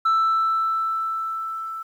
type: tone with level ramp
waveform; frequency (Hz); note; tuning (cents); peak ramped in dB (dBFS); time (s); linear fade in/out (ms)
sine; 1324; E6; +7; -13 to -29; 0.05-1.83; 10
effects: tanh soft clip ceiling -15 dBFS + 9-bit